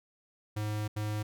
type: tone bursts at uneven times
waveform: square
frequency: 106 Hz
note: G#2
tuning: 36 cents sharp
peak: -32 dBFS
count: 2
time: 0.56-0.88 / 0.96-1.23 s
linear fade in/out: 10 ms
effects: none